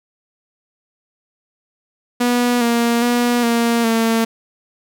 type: tone with pitch steps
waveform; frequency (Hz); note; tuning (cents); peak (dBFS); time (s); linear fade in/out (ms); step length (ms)
sawtooth; 243.4 / 234.9 / 241.4 / 233.6 / 226.7; B3 / A#3 / B3 / A#3 / A#3; -25 / +13 / -39 / +4 / -48; -10; 2.2-4.25; 10; 410
effects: none